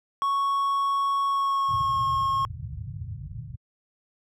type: tone with pitch glide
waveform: triangle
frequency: 1108.7 to 1084 Hz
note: C#6 to C#6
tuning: 0 to -39 cents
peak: -20 dBFS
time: 0.22-2.45 s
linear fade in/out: 0 ms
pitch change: -39 cents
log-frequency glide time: 1.26-2.03 s
type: low-pass noise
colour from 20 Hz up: white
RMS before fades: -33 dBFS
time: 1.68-3.56 s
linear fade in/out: 10 ms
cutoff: 140 Hz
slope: 48 dB/octave
effects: high-pass 80 Hz 12 dB/octave